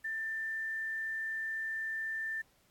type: tone with quantisation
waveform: sine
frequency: 1782 Hz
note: A6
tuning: 22 cents sharp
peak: -34 dBFS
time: 0.04-2.42 s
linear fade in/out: 10 ms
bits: 10
effects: pink hiss -69 dBFS RMS until 2.7 s + AAC 64 kbps